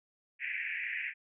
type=band-pass noise; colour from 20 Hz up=pink; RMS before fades=-37 dBFS; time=0.39-1.14 s; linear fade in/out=50 ms; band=1700 to 2600 Hz; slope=96 dB/octave; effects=none